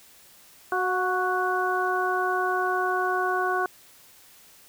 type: harmonic tone with a mistuned harmonic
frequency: 370 Hz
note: F#4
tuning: in tune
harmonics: 1 / 2 / 3 / 4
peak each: -28 / -28 / -28 / -28 dBFS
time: 0.72-3.66 s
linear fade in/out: 2 ms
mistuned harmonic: 2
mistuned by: -29 cents
effects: white hiss -53 dBFS RMS until 4.68 s